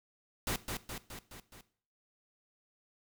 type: noise with echo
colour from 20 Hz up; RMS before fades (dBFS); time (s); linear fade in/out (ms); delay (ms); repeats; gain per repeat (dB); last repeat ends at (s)
pink; -34; 0.47-0.56; 2; 210; 5; -4; 1.61
effects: noise-tail reverb RT60 0.5 s tail -17 dB re dry